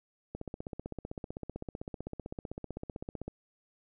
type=click train; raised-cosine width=2 ms; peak=-25 dBFS; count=47; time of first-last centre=0.35-3.28 s; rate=15.7 Hz; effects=none